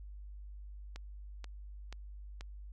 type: click train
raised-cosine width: 0.2 ms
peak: -29 dBFS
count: 4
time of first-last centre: 0.96-2.409 s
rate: 2.07 Hz
effects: added 50 Hz sine -45 dBFS peak until 2.72 s